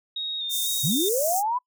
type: tone with vibrato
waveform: sine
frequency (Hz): 3700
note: A#7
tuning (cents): -14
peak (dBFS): -27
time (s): 0.16-1.09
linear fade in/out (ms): 5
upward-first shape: square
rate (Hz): 2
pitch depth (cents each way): 28
type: high-pass noise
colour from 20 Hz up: pink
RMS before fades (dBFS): -28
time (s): 0.49-1.43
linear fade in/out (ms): 50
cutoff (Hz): 6000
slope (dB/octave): 48
type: linear sweep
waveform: sine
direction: up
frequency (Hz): 113.1 to 1021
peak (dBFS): -22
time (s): 0.83-1.59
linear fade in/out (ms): 20
effects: noise-tail reverb RT60 0.1 s tail -25 dB re dry